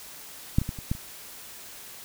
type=clicks; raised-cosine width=5 ms; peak=-7 / -18 / -18 / -25 / -13 / -29 dBFS; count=6; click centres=0.585 / 0.616 / 0.691 / 0.788 / 0.915 / 0.951 s; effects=white hiss -44 dBFS RMS until 2.04 s